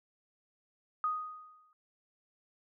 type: tone with exponential decay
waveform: sine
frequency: 1244.5 Hz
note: D#6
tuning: in tune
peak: -27 dBFS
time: 1.04-1.73 s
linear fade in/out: 1 ms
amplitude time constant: 150 ms
effects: none